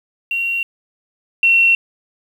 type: tone pair in turn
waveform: sine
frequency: 2747 / 2722 Hz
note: F7 / F7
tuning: -29 / -45 cents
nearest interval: unison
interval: 16 cents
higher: first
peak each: -17 / -9 dBFS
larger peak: second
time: 0.31-0.63 / 1.43-1.75 s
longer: neither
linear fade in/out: 2 ms
effects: 7-bit